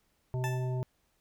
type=harmonic tone; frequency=127.2 Hz; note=C3; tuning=48 cents flat; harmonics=1 / 3 / 5 / 7; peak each=-30 / -40 / -44 / -47 dBFS; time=0.34-0.83 s; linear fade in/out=0 ms
type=tone with exponential decay; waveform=20% pulse; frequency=880 Hz; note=A5; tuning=in tune; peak=-28 dBFS; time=0.44-0.81 s; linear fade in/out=0 ms; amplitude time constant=80 ms
effects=pink hiss -73 dBFS RMS until 1.2 s